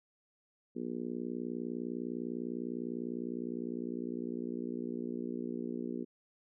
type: harmonic tone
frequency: 59.9 Hz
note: A#1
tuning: 48 cents sharp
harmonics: 3 / 4 / 5 / 6 / 7 / 8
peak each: -46 / -39 / -43 / -42 / -45 / -52 dBFS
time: 0.75-6.05 s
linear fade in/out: 20 ms
effects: none